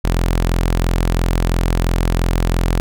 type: tone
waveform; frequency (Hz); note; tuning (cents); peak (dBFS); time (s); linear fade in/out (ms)
sawtooth; 42.95; F1; -28; -10; 0.04-2.8; 0
effects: none